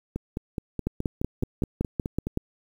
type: two click trains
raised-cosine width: 3 ms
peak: -16 / -12 dBFS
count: 11 / 9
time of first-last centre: 0.16-2.27 / 0.87-2.374 s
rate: 4.74 / 5.32 Hz
effects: 8-bit